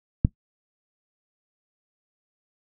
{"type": "click", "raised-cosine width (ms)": 5, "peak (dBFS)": -4, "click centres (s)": 0.249, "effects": ["noise-tail reverb RT60 0.1 s tail -19 dB re dry"]}